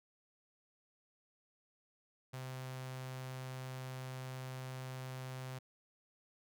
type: tone with notch filter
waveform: sawtooth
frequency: 129.8 Hz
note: C3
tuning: 13 cents flat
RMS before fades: -45 dBFS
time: 2.33-5.59 s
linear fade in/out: 10 ms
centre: 300 Hz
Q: 1.3
effects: none